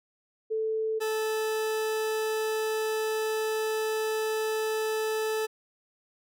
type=tone pair in turn; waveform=sine / 40% pulse; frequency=440 / 436.5 Hz; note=A4 / A4; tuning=0 / -14 cents; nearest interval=unison; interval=14 cents; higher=first; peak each=-26 dBFS; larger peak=neither; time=0.5-1 / 1-5.47 s; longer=second; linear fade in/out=20 ms; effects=none